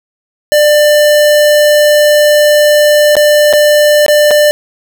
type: tone with dropouts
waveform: square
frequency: 595 Hz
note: D5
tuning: 22 cents sharp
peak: -5 dBFS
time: 0.52-4.51 s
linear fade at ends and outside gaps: 0 ms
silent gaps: 3.154-3.167 / 3.528-3.535 / 4.063-4.082 / 4.308-4.312 s
effects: none